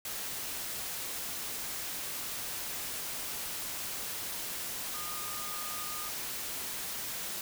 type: tone in noise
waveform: sine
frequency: 1224 Hz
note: D#6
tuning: 29 cents flat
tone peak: -43 dBFS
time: 4.94-6.09 s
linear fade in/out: 2 ms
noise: white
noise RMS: -38 dBFS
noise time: 0.05-7.41 s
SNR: -8 dB
effects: none